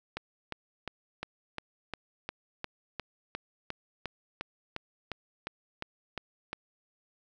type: click train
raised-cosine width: 0.3 ms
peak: -19 dBFS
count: 19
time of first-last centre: 0.17-6.53 s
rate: 2.83 Hz
effects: none